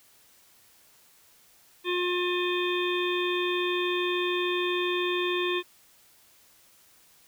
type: harmonic tone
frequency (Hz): 356.7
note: F4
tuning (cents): +37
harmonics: 1 / 3 / 5 / 7 / 9 / 10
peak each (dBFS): -27 / -34 / -36 / -33 / -38 / -35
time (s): 1.84-5.63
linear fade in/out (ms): 50
effects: white hiss -59 dBFS RMS until 7.27 s